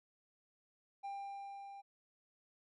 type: tone with level ramp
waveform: triangle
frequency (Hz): 795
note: G5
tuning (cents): +24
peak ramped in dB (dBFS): -38 to -47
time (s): 1.03-1.82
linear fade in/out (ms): 20
effects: MP3 48 kbps